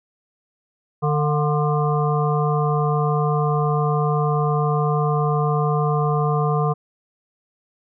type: harmonic tone with a mistuned harmonic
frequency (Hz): 149.8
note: D3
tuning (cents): +35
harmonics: 1 / 3 / 5 / 7 / 8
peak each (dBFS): -19 / -24 / -26 / -27 / -28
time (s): 1.02-6.74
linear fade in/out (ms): 20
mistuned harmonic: 5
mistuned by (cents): -58
effects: none

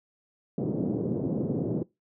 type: band-pass noise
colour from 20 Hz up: pink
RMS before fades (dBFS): -29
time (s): 0.58-1.83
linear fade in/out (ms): 2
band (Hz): 140 to 450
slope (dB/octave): 24
effects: noise-tail reverb RT60 0.2 s tail -21 dB re dry

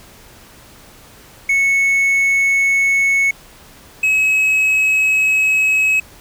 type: tone pair in turn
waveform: triangle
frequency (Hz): 2205 / 2562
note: C#7 / E7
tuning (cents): -10 / -50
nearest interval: minor third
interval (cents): 260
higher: second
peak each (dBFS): -10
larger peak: neither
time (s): 1.49-3.31 / 4.03-6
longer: second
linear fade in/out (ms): 5
effects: pink hiss -43 dBFS RMS until 6.2 s

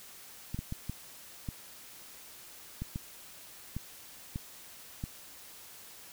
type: clicks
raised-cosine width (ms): 5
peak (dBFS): -23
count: 10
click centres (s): 0.545 / 0.59 / 0.724 / 0.896 / 1.488 / 2.82 / 2.959 / 3.766 / 4.359 / 5.039
effects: white hiss -51 dBFS RMS until 6.12 s

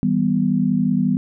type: chord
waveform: sine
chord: E minor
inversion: none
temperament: equal with one note detuned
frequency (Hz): 161.14 / 196 / 246.9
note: E3 / G3 / B3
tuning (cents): -39 / 0 / 0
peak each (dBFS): -22 / -19 / -19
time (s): 0.03-1.17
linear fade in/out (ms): 0
effects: none

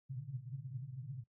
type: band-pass noise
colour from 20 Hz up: pink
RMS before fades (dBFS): -45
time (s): 0.09-1.24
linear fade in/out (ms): 10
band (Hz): 120 to 140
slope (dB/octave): 96
effects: noise-tail reverb RT60 0.1 s tail -19 dB re dry

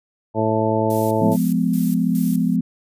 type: harmonic tone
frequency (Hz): 110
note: A2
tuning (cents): 0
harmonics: 1 / 2 / 3 / 4 / 5 / 6 / 8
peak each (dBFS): -24 / -24 / -24 / -24 / -24 / -24 / -24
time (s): 0.34-1.37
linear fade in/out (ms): 50
type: noise with tremolo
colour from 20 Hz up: violet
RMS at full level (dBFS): -32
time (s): 0.9-2.56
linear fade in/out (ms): 2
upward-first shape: square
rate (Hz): 2.4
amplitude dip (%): 80
type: chord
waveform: sine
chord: F diminished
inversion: none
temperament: just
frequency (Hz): 174.61 / 209.5 / 251.4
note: F3 / Ab3 / Cb4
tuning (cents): 0 / +15 / +31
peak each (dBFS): -20 / -21 / -20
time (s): 1.21-2.61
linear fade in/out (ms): 5
effects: resampled to 32000 Hz

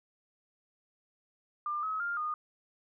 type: tone with pitch steps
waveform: sine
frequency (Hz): 1197 / 1280 / 1400 / 1226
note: D6 / D#6 / F6 / D#6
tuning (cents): +33 / +49 / +4 / -26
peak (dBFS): -31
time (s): 1.66-2.34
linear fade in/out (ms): 2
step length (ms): 170
effects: none

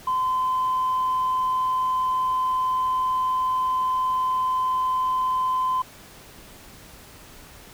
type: tone with vibrato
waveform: sine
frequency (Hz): 1026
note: C6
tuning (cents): -34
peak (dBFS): -19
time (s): 0.07-5.82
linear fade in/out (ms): 5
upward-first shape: sine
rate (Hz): 20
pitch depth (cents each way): 8
effects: tanh soft clip ceiling -17 dBFS + pink hiss -46 dBFS RMS until 7.73 s

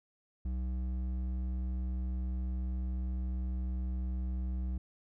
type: tone with hard clipping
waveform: sine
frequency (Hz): 62.9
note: B1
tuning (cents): +32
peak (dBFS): -34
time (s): 0.45-4.78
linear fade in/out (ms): 5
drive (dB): 8
effects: none

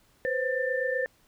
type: tone cluster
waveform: sine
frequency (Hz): 501 / 529 / 1783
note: B4 / C5 / A6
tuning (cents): +25 / +19 / +22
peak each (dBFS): -30 / -30 / -30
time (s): 0.25-1.06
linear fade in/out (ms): 0
effects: pink hiss -64 dBFS RMS until 1.27 s

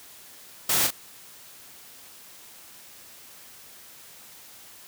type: noise with echo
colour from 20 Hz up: white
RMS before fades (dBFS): -23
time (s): 0.69-0.87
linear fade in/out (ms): 5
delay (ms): 37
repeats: 1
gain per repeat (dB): -6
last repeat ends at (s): 0.907
effects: white hiss -48 dBFS RMS until 4.87 s + high-pass 60 Hz 12 dB/octave

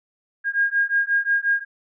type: beating tone pair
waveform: sine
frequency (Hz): 1621 / 1626.6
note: G#6 / G#6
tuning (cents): -42 / -36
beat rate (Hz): 5.6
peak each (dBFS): -21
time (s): 0.44-1.65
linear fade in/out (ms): 50
effects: none

